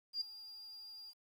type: tone with ADSR envelope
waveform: sine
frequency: 4804 Hz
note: D8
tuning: 38 cents sharp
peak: -32 dBFS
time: 0.13-1.14 s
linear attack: 81 ms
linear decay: 8 ms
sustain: -17 dB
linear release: 48 ms
effects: tanh soft clip ceiling -29 dBFS + 11-bit